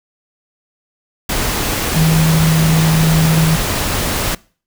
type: tone in noise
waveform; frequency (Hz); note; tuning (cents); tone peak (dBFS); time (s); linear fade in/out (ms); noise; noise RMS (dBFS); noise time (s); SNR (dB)
sine; 160; D#3; +49; -10; 1.96-3.56; 5; pink; -18; 1.29-4.35; +5
effects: noise-tail reverb RT60 0.4 s tail -23 dB re dry